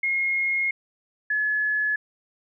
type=tone pair in turn; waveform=sine; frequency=2151 / 1707.2 Hz; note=C7 / G#6; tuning=+47 / +47 cents; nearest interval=major third; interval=400 cents; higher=first; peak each=-21 dBFS; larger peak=neither; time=0.03-0.71 / 1.3-1.96 s; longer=first; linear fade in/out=5 ms; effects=none